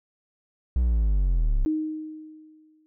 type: linear sweep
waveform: triangle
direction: down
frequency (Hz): 63.3 to 32.06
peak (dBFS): -17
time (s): 0.76-1.65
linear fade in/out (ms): 0
type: tone with exponential decay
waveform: sine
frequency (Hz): 311.1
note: D#4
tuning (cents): 0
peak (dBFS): -20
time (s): 1.66-2.86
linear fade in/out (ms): 0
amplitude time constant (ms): 260
effects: none